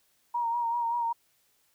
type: tone with vibrato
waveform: sine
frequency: 940 Hz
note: A#5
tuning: 14 cents sharp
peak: -26 dBFS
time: 0.34-1.13 s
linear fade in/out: 10 ms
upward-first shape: sine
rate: 5.2 Hz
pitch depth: 38 cents each way
effects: white hiss -69 dBFS RMS until 1.74 s